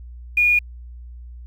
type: tone with quantisation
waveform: sine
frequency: 2440 Hz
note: D#7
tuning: 34 cents flat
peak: -13 dBFS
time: 0.37-0.59 s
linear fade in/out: 5 ms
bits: 7
effects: added 60 Hz sine -35 dBFS peak until 1.46 s